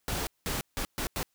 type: noise bursts at uneven times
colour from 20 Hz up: pink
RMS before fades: -32 dBFS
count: 5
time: 0.08-0.27 / 0.46-0.61 / 0.77-0.85 / 0.98-1.07 / 1.16-1.23 s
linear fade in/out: 0 ms
effects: white hiss -75 dBFS RMS until 1.34 s